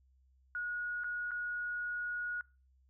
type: tone with dropouts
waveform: sine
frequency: 1450 Hz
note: F#6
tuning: 35 cents flat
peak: -35 dBFS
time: 0.55-2.41 s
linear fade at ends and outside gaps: 1 ms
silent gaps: 1.036-1.043 / 1.309-1.316 s
effects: noise-tail reverb RT60 0.3 s tail -23 dB re dry + added 65 Hz sine -65 dBFS peak until 2.89 s